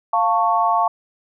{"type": "chord", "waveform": "sine", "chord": "F augmented", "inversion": "none", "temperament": "equal with one note detuned", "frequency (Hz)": [698.5, 891.8, 1108.7], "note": ["F5", "A5", "C#6"], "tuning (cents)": [0, 23, 0], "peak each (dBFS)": -19, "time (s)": [0.13, 0.88], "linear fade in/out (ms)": 5, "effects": []}